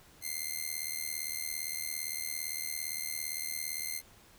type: tone with amplitude modulation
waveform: 5% pulse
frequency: 2093 Hz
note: C7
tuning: in tune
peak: -21 dBFS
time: 0.21-4.02 s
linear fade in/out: 50 ms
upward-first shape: sine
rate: 77.6 Hz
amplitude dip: 85%
effects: pink hiss -59 dBFS RMS until 4.38 s